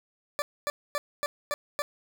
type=tone bursts; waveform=20% pulse; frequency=584 Hz; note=D5; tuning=10 cents flat; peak=-22 dBFS; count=6; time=0.39-1.82 s; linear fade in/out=0 ms; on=30 ms; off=250 ms; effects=none